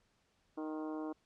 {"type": "harmonic tone with a mistuned harmonic", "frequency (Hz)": 155.56, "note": "D#3", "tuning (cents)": 0, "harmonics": [2, 3, 4, 5, 6, 7, 8, 9], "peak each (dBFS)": [-39, -47, -49, -51, -54, -52, -60, -60], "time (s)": [0.57, 1.13], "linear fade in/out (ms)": 10, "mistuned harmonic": 7, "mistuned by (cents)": -23, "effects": ["pink hiss -75 dBFS RMS until 1.25 s", "low-pass 7000 Hz 12 dB/octave"]}